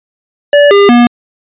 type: tone with pitch steps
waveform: square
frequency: 579 / 402.4 / 240.4 Hz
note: D5 / G4 / B3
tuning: -25 / +45 / -46 cents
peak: -3 dBFS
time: 0.53-1.07 s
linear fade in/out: 2 ms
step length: 180 ms
effects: resampled to 8000 Hz